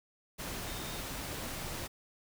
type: tone in noise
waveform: sine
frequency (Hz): 3670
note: A#7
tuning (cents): -28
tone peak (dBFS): -50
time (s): 0.66-1.02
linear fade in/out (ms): 20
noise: pink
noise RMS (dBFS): -40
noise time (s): 0.38-1.88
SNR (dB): -13
effects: none